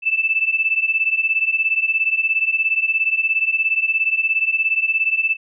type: beating tone pair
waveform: sine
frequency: 2628 / 2645 Hz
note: E7 / E7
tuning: -6 / +5 cents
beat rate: 17 Hz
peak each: -20 / -18 dBFS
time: 0.02-5.37 s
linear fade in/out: 50 ms
effects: none